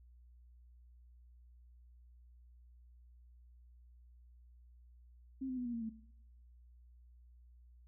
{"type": "tone with pitch steps", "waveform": "sine", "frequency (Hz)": [265.5, 256.5, 247.7, 239.3, 231.1, 223.3], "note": ["C4", "C4", "B3", "A#3", "A#3", "A3"], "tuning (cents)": [25, -34, 5, 46, -15, 26], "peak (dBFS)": -37, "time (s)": [5.41, 5.896], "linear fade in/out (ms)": 10, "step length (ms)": 81, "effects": ["noise-tail reverb RT60 0.8 s tail -18 dB re dry", "added 60 Hz sine -58 dBFS peak until 7.87 s"]}